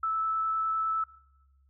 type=tone with vibrato; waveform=sine; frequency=1312 Hz; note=E6; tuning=9 cents flat; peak=-26 dBFS; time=0.03-1.04 s; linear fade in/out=5 ms; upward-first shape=triangle; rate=9.9 Hz; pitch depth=8 cents each way; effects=noise-tail reverb RT60 0.9 s tail -19 dB re dry + added 68 Hz sine -61 dBFS peak until 1.69 s